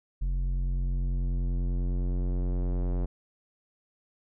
square tone with low-pass filter sweep, 44.8 Hz, F1, 45 cents sharp, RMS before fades -28 dBFS, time 0.21-3.06 s, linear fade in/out 10 ms, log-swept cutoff 110 to 600 Hz, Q 0.82, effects none

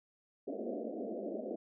pink band-pass noise, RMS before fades -40 dBFS, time 0.47-1.56 s, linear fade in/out 10 ms, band 210 to 680 Hz, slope 96 dB/octave, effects none

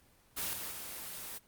white noise with level steps, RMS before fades -36 / -40 / -43 dBFS, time 0.36-1.39 s, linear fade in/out 20 ms, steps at 0.53 / 0.71 s, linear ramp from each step 2 ms, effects pink hiss -65 dBFS RMS until 1.47 s + Opus 24 kbps

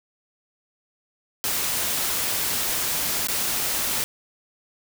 white noise with dropouts, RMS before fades -25 dBFS, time 1.44-4.04 s, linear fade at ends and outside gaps 0 ms, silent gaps 3.271-3.285 s, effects none

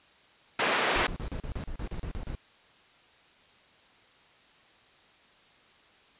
white band-pass noise, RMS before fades -27 dBFS, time 0.59-1.07 s, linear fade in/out 5 ms, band 250 to 2300 Hz, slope 12 dB/octave
brown noise bursts, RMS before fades -35 dBFS, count 12, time 0.96-2.352 s, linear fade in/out 0 ms, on 83 ms, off 36 ms
effects white hiss -59 dBFS RMS until 6.19 s + resampled to 8000 Hz

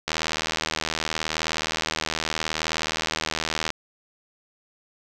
click train, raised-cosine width 0.2 ms, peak -7 dBFS, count 288, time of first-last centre 0.08-3.704 s, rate 79.2 Hz, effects none

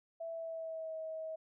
sine tone with pitch glide, 661 to 638.5 Hz, E5 to D#5, +5 to +45 cents, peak -39 dBFS, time 0.2-1.36 s, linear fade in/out 10 ms, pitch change -60 cents, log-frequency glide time 0.31-0.96 s, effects none

